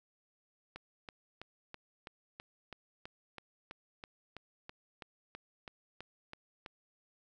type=click train; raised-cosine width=0.3 ms; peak=-29 dBFS; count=19; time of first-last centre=0.76-6.662 s; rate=3.05 Hz; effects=none